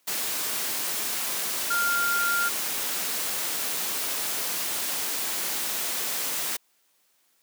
sine tone in noise, 1396.9 Hz, F6, in tune, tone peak -23 dBFS, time 1.7-2.49 s, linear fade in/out 10 ms, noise white, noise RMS -29 dBFS, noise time 0.07-6.57 s, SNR +3 dB, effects white hiss -67 dBFS RMS until 7.42 s + high-pass 200 Hz 12 dB/octave

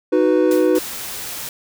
triangle chord, B major, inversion first, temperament equal, 311.1 / 370 / 493.9 Hz, D#4 / F#4 / B4, 0 / 0 / 0 cents, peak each -15 dBFS, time 0.12-0.79 s, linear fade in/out 10 ms
white noise with exponential decay, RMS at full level -29 dBFS, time 0.51-0.96 s, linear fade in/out 2 ms, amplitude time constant 97 ms
white noise, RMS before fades -29 dBFS, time 0.75-1.49 s, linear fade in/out 2 ms
effects none

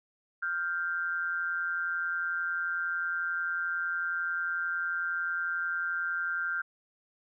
sine tone pair together, 1396.9 / 1568 Hz, F6 / G6, 0 / 0 cents, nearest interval major second, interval 200 cents, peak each -31 / -33 dBFS, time 0.42-6.62 s, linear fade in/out 10 ms, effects none

